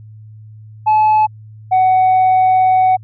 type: tone pair in turn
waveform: sine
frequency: 860 / 747.1 Hz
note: A5 / F#5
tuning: -40 / +17 cents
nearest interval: major second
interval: 243 cents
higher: first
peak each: -6 dBFS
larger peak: neither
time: 0.86-1.27 / 1.71-2.97 s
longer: second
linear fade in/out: 20 ms
effects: tanh soft clip ceiling -7 dBFS + added 108 Hz sine -34 dBFS peak until 3.03 s